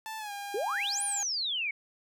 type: tone with pitch glide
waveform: sawtooth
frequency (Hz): 880 to 807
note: A5 to G#5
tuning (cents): 0 to -50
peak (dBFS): -33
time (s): 0.06-1.23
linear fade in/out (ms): 0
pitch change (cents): -150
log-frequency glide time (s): 0.18-0.32
type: exponential two-way sweep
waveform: sine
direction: up then down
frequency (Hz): 365.9 to 9956 to 2180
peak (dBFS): -29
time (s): 0.54-1.71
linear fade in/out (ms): 5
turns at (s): 1.03
effects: none